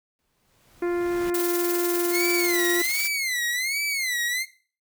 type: noise with exponential growth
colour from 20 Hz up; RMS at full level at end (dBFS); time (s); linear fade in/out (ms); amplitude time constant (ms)
pink; -36; 0.19-1.3; 0; 240
type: harmonic tone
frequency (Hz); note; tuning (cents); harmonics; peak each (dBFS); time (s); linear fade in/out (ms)
349.2; F4; 0; 1 / 2 / 3 / 4 / 5 / 6 / 7; -22 / -37 / -39 / -40 / -41 / -44 / -48; 0.82-2.82; 5
type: noise with tremolo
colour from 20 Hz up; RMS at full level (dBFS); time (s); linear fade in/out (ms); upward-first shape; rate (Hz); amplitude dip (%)
blue; -27; 1.34-3.08; 5; triangle; 20; 60
type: tone with vibrato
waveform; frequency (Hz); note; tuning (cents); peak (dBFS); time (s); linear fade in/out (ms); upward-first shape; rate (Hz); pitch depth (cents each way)
sawtooth; 2093; C7; 0; -21; 2.11-4.46; 50; sine; 1.3; 170
effects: noise-tail reverb RT60 0.4 s tail -17 dB re dry